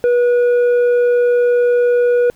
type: tone with tanh clipping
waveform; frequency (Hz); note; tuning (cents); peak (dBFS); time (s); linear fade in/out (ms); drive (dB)
sine; 485.4; B4; -30; -11; 0.04-2.3; 0; 5
effects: pink hiss -52 dBFS RMS until 2.35 s

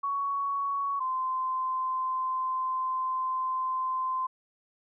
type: tone pair in turn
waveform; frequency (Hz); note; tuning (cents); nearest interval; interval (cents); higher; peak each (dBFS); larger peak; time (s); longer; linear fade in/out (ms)
sine; 1117 / 1036; C#6 / C6; +13 / -17; minor second; 130; first; -27; neither; 0.03-1 / 1-4.27; second; 10
effects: none

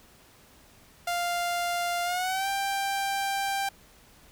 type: tone with pitch glide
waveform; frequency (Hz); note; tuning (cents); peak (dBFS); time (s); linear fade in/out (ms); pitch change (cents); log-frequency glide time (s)
sawtooth; 698 to 788; F5 to G5; -1 to +9; -23; 1.07-3.69; 5; +210; 2.04-2.48
effects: pink hiss -56 dBFS RMS until 4.31 s

